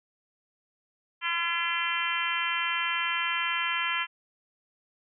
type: harmonic tone with a mistuned harmonic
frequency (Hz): 339.9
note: F4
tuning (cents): -47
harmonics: 3 / 4 / 5 / 6 / 7 / 8 / 9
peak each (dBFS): -34 / -34 / -34 / -34 / -34 / -34 / -34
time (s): 1.21-4.07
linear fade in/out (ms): 50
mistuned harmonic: 9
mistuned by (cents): +28
effects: none